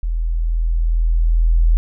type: tone with level ramp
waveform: sine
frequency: 41.2 Hz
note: E1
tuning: in tune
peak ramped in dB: -17 to -9 dBFS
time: 0.03-1.77 s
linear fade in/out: 0 ms
effects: none